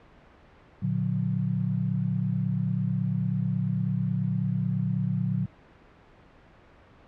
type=chord; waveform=sine; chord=Bb augmented; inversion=none; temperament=just; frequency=116.54 / 145.68 / 182.1 Hz; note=Bb2 / D3 / F#3; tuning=0 / -14 / -27 cents; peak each=-29 / -29 / -28 dBFS; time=0.82-5.46 s; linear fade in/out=10 ms; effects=pink hiss -54 dBFS RMS until 7.07 s + low-pass 2000 Hz 12 dB/octave